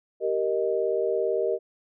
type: chord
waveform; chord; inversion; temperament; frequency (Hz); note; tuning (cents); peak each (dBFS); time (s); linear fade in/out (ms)
sine; Eb major; first; just; 388.9 / 466.7 / 622.3; G4 / Bb4 / Eb5; -14 / +2 / 0; -27 / -26 / -28; 0.2-1.59; 50
effects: none